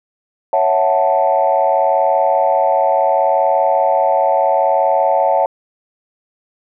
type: chord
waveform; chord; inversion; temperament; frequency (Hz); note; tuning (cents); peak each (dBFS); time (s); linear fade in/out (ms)
sine; F# minor seventh; second; equal; 554.4 / 659.3 / 740 / 880; C#5 / E5 / F#5 / A5; 0 / 0 / 0 / 0; -16; 0.53-5.46; 2
effects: tanh soft clip ceiling -2 dBFS